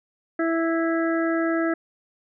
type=harmonic tone; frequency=329.6 Hz; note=E4; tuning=in tune; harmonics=1 / 2 / 4 / 5 / 6; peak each=-22 / -27 / -31 / -31 / -36 dBFS; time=0.39-1.74 s; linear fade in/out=5 ms; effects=none